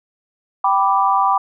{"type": "chord", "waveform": "sine", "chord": "G major", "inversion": "none", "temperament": "equal with one note detuned", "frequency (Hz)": [781.3, 987.8, 1174.7], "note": ["G5", "B5", "D6"], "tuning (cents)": [-6, 0, 0], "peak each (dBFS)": -17, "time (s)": [0.64, 1.38], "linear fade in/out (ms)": 5, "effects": []}